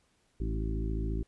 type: harmonic tone with a mistuned harmonic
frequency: 54.3 Hz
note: A1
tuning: 22 cents flat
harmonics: 1 / 2 / 3 / 4 / 5 / 6 / 7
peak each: -31 / -38 / -41 / -43 / -43 / -42 / -43 dBFS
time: 0.4-1.23 s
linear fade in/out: 5 ms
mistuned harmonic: 6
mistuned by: -21 cents
effects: pink hiss -71 dBFS RMS until 1.27 s + resampled to 24000 Hz